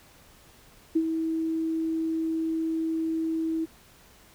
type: tone with ADSR envelope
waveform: sine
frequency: 323.3 Hz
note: E4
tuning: 34 cents flat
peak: -18 dBFS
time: 0.95-3.66 s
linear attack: 12 ms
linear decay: 60 ms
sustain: -7 dB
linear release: 23 ms
effects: pink hiss -55 dBFS RMS until 4.34 s